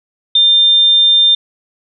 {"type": "tone", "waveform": "sine", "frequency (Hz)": 3600, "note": "A7", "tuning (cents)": 39, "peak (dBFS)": -6, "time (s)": [0.35, 1.35], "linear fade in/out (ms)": 5, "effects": []}